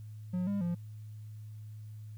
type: tone with pitch steps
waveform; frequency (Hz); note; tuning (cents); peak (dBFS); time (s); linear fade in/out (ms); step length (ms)
triangle; 180.7 / 201.3 / 173.3; F#3 / G3 / F3; -41 / +46 / -13; -28; 0.33-0.75; 10; 140
effects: added 107 Hz sine -43 dBFS peak until 2.17 s + white hiss -70 dBFS RMS until 2.17 s